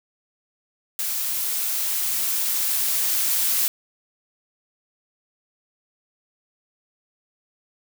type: noise with level ramp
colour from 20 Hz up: blue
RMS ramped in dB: -26 to -21 dBFS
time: 0.99-3.68 s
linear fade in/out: 0 ms
effects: none